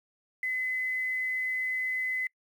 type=tone with quantisation; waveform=sine; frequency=2027 Hz; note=B6; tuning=45 cents sharp; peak=-28 dBFS; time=0.43-2.27 s; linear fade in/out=2 ms; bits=9; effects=noise-tail reverb RT60 0.1 s tail -25 dB re dry